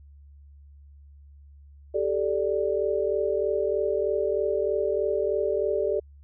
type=chord; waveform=sine; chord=G suspended second; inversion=none; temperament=equal with one note detuned; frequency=392 / 435.2 / 587.3 Hz; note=G4 / A4 / D5; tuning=0 / -19 / 0 cents; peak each=-27 dBFS; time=1.94-6 s; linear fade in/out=10 ms; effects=added 71 Hz sine -47 dBFS peak until 6.23 s